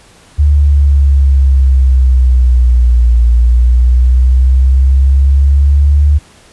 sine exponential two-way sweep, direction down then up, 73.42 to 58.27 to 73.42 Hz, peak -4 dBFS, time 0.38-6.19 s, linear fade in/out 20 ms, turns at 3.23 s, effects pink hiss -42 dBFS RMS until 6.52 s + resampled to 24000 Hz

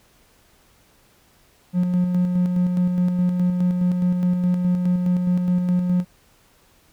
triangle tone with tremolo, 179.3 Hz, F3, 46 cents sharp, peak -13 dBFS, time 1.73-6.05 s, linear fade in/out 50 ms, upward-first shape square, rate 4.8 Hz, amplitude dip 40%, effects tanh soft clip ceiling -9 dBFS + pink hiss -57 dBFS RMS until 6.92 s

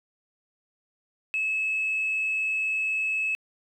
sine tone, 2592 Hz, E7, 30 cents flat, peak -23 dBFS, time 1.34-3.35 s, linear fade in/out 0 ms, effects tanh soft clip ceiling -20 dBFS + 10-bit

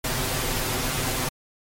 pink noise with comb filter, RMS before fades -26 dBFS, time 0.04-1.29 s, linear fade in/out 5 ms, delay 7.8 ms, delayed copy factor +0.6, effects MP3 64 kbps

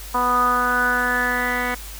10% pulse tone with low-pass filter sweep, 246.9 Hz, B3, in tune, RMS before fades -20 dBFS, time 0.14-1.75 s, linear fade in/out 10 ms, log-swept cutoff 1100 to 2200 Hz, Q 8, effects added 50 Hz sine -35 dBFS peak until 1.99 s + white hiss -38 dBFS RMS until 1.99 s

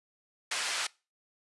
pink band-pass noise, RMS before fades -33 dBFS, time 0.51-0.87 s, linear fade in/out 5 ms, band 1300 to 8400 Hz, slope 12 dB/octave, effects noise-tail reverb RT60 0.3 s tail -23 dB re dry + resampled to 24000 Hz

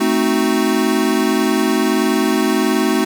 square chord, A diminished seventh, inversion none, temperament equal, 220 / 261.6 / 311.1 / 370 Hz, A3 / C4 / Eb4 / Gb4, 0 / 0 / 0 / 0 cents, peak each -20 dBFS, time 0-3.05 s, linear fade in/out 10 ms, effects 8-bit

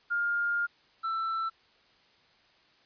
sine / triangle tone pair in turn, 1410 / 1332.5 Hz, F6 / E6, +16 / +18 cents, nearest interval minor second, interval 98 cents, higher first, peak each -26 / -27 dBFS, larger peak first, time 0.1-0.67 / 1.03-1.5 s, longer first, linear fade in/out 20 ms, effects white hiss -63 dBFS RMS until 2.85 s + resampled to 11025 Hz

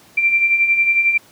sine beating tone pair, 2349 / 2360 Hz, D7 / D7, 0 / +8 cents, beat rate 11 Hz, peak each -21 / -13 dBFS, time 0.17-1.18 s, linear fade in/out 10 ms, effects pink hiss -48 dBFS RMS until 1.31 s + high-pass 100 Hz 12 dB/octave

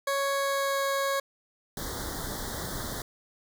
20% pulse tone with pitch glide, 554.4 to 550.6 Hz, C#5 to C#5, 0 to -12 cents, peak -21 dBFS, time 0.07-1.2 s, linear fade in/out 5 ms, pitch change -12 cents, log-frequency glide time 0.34-0.83 s
pink band-stop noise, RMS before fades -35 dBFS, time 1.77-3.02 s, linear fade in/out 2 ms, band 2000 to 3300 Hz, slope 96 dB/octave
effects none

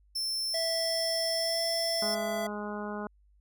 40% pulse tone, 5340 Hz, E8, 22 cents sharp, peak -29 dBFS, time 0.15-2.15 s, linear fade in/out 10 ms
square tone with pitch glide, 659.3 to 667.3 Hz, E5 to E5, 0 to +21 cents, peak -32 dBFS, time 0.54-2.47 s, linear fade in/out 5 ms, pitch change +21 cents, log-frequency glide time 1.36-1.6 s
harmonic tone, 208.1 Hz, G#3, 4 cents sharp, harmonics 1 / 2 / 3 / 4 / 5 / 6 / 7, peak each -37 / -40 / -42 / -43 / -44 / -45 / -45 dBFS, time 2.02-3.07 s, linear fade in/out 2 ms
effects added 50 Hz sine -60 dBFS peak until 3.4 s

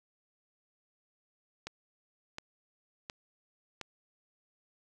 click train, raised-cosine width 0.2 ms, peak -22 dBFS, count 4, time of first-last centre 1.67-3.813 s, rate 1.4 Hz, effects none

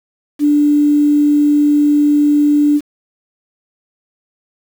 sine tone with quantisation, 293.7 Hz, D4, in tune, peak -8 dBFS, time 0.39-2.81 s, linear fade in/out 50 ms, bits 6, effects none

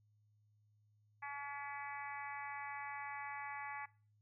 harmonic tone, 284.1 Hz, C#4, 43 cents sharp, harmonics 3 / 4 / 5 / 6 / 7 / 8 / 9, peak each -47 / -50 / -58 / -50 / -50 / -53 / -63 dBFS, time 1.22-3.86 s, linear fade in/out 10 ms, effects noise-tail reverb RT60 0.4 s tail -21 dB re dry + added 105 Hz sine -70 dBFS peak until 4.21 s

